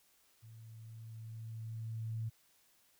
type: tone with level ramp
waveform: sine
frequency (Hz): 112.2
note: A2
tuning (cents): +34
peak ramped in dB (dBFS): -52 to -35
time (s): 0.42-2.3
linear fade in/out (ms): 20
effects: white hiss -70 dBFS RMS until 2.99 s